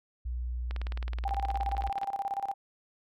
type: tone with pitch glide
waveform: sine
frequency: 60.7 to 58.8 Hz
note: B1 to A#1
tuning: -29 to +16 cents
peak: -31 dBFS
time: 0.25-1.9 s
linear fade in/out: 10 ms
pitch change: -55 cents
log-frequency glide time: 0.61-1.14 s
type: click train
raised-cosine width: 0.3 ms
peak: -24 dBFS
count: 26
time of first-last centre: 0.71-2.033 s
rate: 18.9 Hz
type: tone with tremolo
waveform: sine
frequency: 792 Hz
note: G5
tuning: 18 cents sharp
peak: -28 dBFS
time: 1.25-2.54 s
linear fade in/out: 5 ms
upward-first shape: square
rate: 17 Hz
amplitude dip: 80%
effects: none